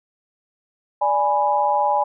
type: chord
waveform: sine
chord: G# diminished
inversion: second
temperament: equal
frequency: 587.3 / 830.6 / 987.8 Hz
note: D5 / G#5 / B5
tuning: 0 / 0 / 0 cents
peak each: -23 / -18 / -22 dBFS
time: 1.01-2.04 s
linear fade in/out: 10 ms
effects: none